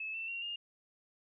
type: tone with pitch steps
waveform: sine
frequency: 2600 / 2673 / 2748 / 2826 Hz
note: E7 / E7 / F7 / F7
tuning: -24 / +23 / -29 / +20 cents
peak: -37 dBFS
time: 0-0.56 s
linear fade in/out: 5 ms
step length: 140 ms
effects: none

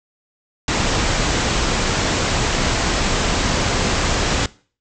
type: low-pass noise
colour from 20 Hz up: pink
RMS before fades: -19 dBFS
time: 0.68-4.46 s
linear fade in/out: 2 ms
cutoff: 7800 Hz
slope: 96 dB/octave
effects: noise-tail reverb RT60 0.4 s tail -20 dB re dry

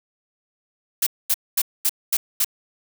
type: noise bursts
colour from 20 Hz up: blue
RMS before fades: -19 dBFS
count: 6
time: 1.02-2.446 s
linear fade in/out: 5 ms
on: 46 ms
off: 230 ms
effects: none

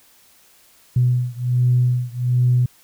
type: beating tone pair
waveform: sine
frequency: 123.47 / 124.77 Hz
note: B2 / B2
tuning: 0 / +18 cents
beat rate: 1.3 Hz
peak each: -17 / -18 dBFS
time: 0.96-2.66 s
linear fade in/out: 5 ms
effects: tanh soft clip ceiling -7 dBFS + white hiss -53 dBFS RMS until 2.83 s

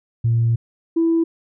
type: tone pair in turn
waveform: sine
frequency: 115.8 / 330.5 Hz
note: A#2 / E4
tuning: -11 / +5 cents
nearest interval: octave + tritone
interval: 1816 cents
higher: second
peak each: -13 dBFS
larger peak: neither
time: 0.24-0.56 / 0.96-1.24 s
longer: first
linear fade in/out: 10 ms
effects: tanh soft clip ceiling -10 dBFS

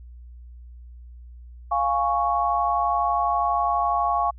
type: chord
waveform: sine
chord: Db major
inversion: first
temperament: equal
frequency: 698.5 / 830.6 / 1108.7 Hz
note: F5 / Ab5 / Db6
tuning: 0 / 0 / 0 cents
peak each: -24 / -25 / -23 dBFS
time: 1.71-4.31 s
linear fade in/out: 10 ms
effects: added 60 Hz sine -40 dBFS peak until 4.38 s

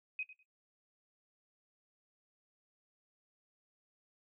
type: tone with echo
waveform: sine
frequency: 2519 Hz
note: D#7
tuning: 21 cents sharp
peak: -35 dBFS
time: 0.19-0.23 s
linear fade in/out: 2 ms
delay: 100 ms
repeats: 2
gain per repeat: -15 dB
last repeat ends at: 0.43 s
effects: noise-tail reverb RT60 0.1 s tail -17 dB re dry

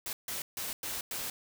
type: noise bursts at uneven times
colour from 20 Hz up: white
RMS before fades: -37 dBFS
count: 5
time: 0.06-0.13 / 0.28-0.42 / 0.57-0.73 / 0.83-1.01 / 1.11-1.3 s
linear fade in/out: 2 ms
effects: none

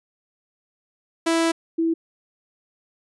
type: tone pair in turn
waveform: sawtooth / sine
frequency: 330 / 328.7 Hz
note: E4 / E4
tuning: +2 / -5 cents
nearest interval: unison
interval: 7 cents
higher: first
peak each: -14 / -18 dBFS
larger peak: first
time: 1.26-1.52 / 1.78-1.94 s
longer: first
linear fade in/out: 10 ms
effects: resampled to 24000 Hz

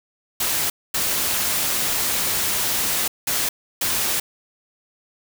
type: noise bursts at uneven times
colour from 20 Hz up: white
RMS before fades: -22 dBFS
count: 4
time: 0.4-0.7 / 0.94-3.08 / 3.27-3.49 / 3.81-4.2 s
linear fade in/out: 5 ms
effects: none

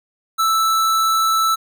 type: tone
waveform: square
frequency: 1318.5 Hz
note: E6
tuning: in tune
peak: -15 dBFS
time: 0.38-1.56 s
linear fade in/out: 20 ms
effects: none

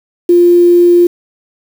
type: tone with quantisation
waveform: sine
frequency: 349.2 Hz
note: F4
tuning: in tune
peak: -3 dBFS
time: 0.29-1.07 s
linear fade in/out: 5 ms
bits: 5
effects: none

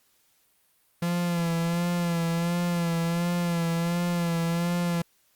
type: tone with vibrato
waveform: 45% pulse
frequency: 170.7 Hz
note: F3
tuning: 39 cents flat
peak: -24 dBFS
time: 1.02-5.02 s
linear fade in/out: 5 ms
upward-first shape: sine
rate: 1.4 Hz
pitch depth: 40 cents each way
effects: white hiss -66 dBFS RMS until 5.35 s + Opus 48 kbps

